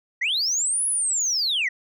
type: linear two-way sweep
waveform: sine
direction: up then down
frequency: 1837 to 10548 to 1837 Hz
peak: -19 dBFS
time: 0.21-1.69 s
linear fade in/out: 10 ms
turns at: 0.86 s
effects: tanh soft clip ceiling -18 dBFS